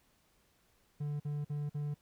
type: tone bursts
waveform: triangle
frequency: 146.83 Hz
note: D3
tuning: in tune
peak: -32 dBFS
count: 4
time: 1-1.944 s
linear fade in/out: 10 ms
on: 200 ms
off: 48 ms
effects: pink hiss -71 dBFS RMS until 2.01 s